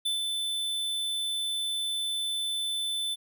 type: tone with ADSR envelope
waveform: square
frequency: 3520 Hz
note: A7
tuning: in tune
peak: -26 dBFS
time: 0.05-3.16 s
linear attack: 10 ms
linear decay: 130 ms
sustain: -3 dB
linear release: 29 ms
effects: none